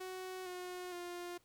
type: tone with pitch steps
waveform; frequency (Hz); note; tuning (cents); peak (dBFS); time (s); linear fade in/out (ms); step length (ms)
sawtooth; 371.8 / 361.6 / 351.7; F#4 / F#4 / F4; +8 / -40 / +12; -39; 0-1.38; 10; 460
effects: pink hiss -72 dBFS RMS until 1.44 s